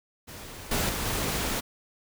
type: noise with level steps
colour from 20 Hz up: pink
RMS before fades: -42 / -27 / -31 / -29 dBFS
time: 0.27-1.61 s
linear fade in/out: 20 ms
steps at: 0.71 / 0.89 / 1.05 s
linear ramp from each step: 5 ms
effects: none